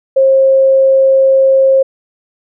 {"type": "tone", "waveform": "sine", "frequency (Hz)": 535, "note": "C5", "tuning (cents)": 38, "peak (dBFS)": -5, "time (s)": [0.16, 1.83], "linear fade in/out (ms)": 10, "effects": []}